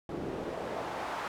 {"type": "noise with band-pass filter sweep", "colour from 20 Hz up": "pink", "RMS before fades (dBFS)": -37, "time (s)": [0.09, 1.28], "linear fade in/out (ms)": 2, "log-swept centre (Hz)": [290, 1100], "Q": 1.3, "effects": []}